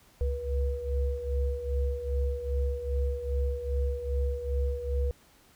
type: tone cluster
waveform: sine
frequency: 66.8 / 69.3 / 484.4 Hz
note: C2 / C#2 / B4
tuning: +36 / 0 / -34 cents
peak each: -31 / -30 / -34 dBFS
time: 0.21-5.11 s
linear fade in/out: 0 ms
effects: pink hiss -60 dBFS RMS until 5.55 s